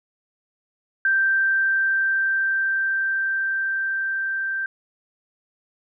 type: tone with level ramp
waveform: sine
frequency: 1568 Hz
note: G6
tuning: in tune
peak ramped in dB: -16 to -23 dBFS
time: 1.05-4.66 s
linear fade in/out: 2 ms
effects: none